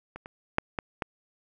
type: clicks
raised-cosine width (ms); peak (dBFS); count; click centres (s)
0.5; -25 / -26 / -7 / -14 / -14; 5; 0.16 / 0.259 / 0.584 / 0.788 / 1.022
effects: none